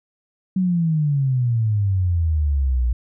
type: exponential sweep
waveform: sine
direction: down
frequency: 190.4 to 58.27 Hz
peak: -16 dBFS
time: 0.56-2.93 s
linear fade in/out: 5 ms
effects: none